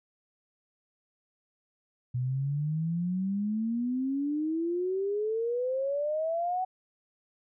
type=exponential sweep; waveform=sine; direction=up; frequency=122.4 to 754 Hz; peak=-27 dBFS; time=2.14-6.65 s; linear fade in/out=10 ms; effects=none